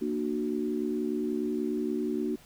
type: chord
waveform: sine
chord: Bb augmented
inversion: none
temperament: equal with one note detuned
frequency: 233.1 / 299.7 / 370 Hz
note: Bb3 / D4 / F#4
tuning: 0 / +35 / 0 cents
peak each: -32 dBFS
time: 0.01-2.36 s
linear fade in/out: 10 ms
effects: pink hiss -56 dBFS RMS until 2.45 s